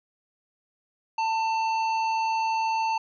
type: tone with hard clipping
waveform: sine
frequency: 893 Hz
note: A5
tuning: 25 cents sharp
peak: -25 dBFS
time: 1.18-2.98 s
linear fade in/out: 5 ms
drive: 10 dB
effects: resampled to 16000 Hz